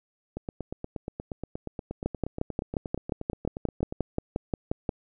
two click trains, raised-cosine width 2 ms, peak -20 / -13 dBFS, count 31 / 17, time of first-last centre 0.37-3.925 / 2.06-4.892 s, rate 8.44 / 5.65 Hz, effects none

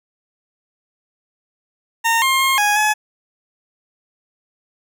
20% pulse tone with pitch steps, 917 / 1064 / 1071 / 829 / 850 Hz, A#5 / C6 / C6 / G#5 / G#5, -29 / +29 / +40 / -3 / +40 cents, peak -9 dBFS, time 2.04-2.94 s, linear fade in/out 20 ms, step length 180 ms, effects none

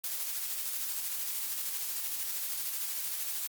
blue noise with tremolo, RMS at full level -34 dBFS, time 0.04-3.47 s, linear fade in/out 0 ms, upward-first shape square, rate 13 Hz, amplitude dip 25%, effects Opus 48 kbps

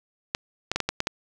clicks, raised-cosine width 0.2 ms, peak -7 dBFS, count 7, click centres 0.349 / 0.716 / 0.76 / 0.803 / 0.89 / 1.004 / 1.071 s, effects none

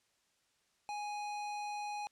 sine tone with hard clipping, 830 Hz, G#5, 1 cent flat, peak -40 dBFS, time 0.89-2.07 s, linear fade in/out 0 ms, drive 18 dB, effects white hiss -75 dBFS RMS until 2.11 s + low-pass 8000 Hz 12 dB/octave

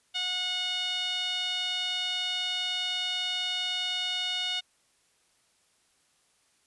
sawtooth tone with band-pass filter, 729 Hz, F#5, 26 cents flat, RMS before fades -31 dBFS, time 0.14-4.61 s, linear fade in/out 20 ms, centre 3300 Hz, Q 7.7, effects white hiss -68 dBFS RMS until 6.66 s + resampled to 24000 Hz

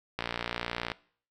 click train, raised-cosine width 0.3 ms, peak -15 dBFS, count 44, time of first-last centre 0.19-0.918 s, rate 59.1 Hz, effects noise-tail reverb RT60 0.5 s tail -21 dB re dry

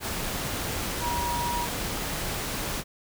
sine tone in noise, 957 Hz, A#5, 45 cents sharp, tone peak -28 dBFS, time 1-1.68 s, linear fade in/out 50 ms, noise pink, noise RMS -31 dBFS, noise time 0-2.84 s, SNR 0 dB, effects none

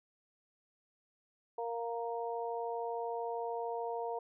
harmonic tone, 233.1 Hz, A#3, in tune, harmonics 2 / 3 / 4, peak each -38 / -40 / -41 dBFS, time 1.58-4.19 s, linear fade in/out 5 ms, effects none

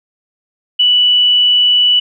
sine tone, 2960 Hz, F#7, in tune, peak -7 dBFS, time 0.79-2 s, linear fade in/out 10 ms, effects none

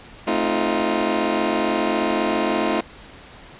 20% pulse chord, F dominant seventh, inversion first, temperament just, 218.3 / 261.9 / 314.3 / 349.2 Hz, A3 / C4 / Eb4 / F4, -13 / +2 / +18 / 0 cents, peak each -20 / -22 / -19 / -19 dBFS, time 0.27-2.81 s, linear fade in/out 5 ms, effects pink hiss -43 dBFS RMS until 3.59 s + resampled to 8000 Hz

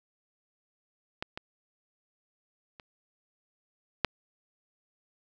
clicks, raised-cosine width 0.3 ms, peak -17 / -21 / -30 / -7 dBFS, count 4, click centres 1.225 / 1.375 / 2.798 / 4.047 s, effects none

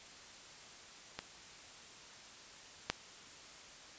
clicks, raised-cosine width 0.2 ms, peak -22 / -14 dBFS, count 2, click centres 1.19 / 2.9 s, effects white hiss -54 dBFS RMS until 3.98 s + resampled to 16000 Hz

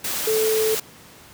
sine tone in noise, 437.9 Hz, A4, 8 cents flat, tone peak -18 dBFS, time 0.27-0.75 s, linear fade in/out 5 ms, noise white, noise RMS -26 dBFS, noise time 0.04-0.8 s, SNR +5 dB, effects pink hiss -46 dBFS RMS until 1.33 s + high-pass 80 Hz 12 dB/octave

